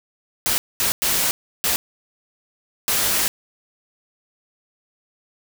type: noise bursts at uneven times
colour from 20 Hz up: white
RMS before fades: -20 dBFS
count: 5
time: 0.46-0.58 / 0.8-0.92 / 1.02-1.31 / 1.64-1.76 / 2.88-3.28 s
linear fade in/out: 0 ms
effects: none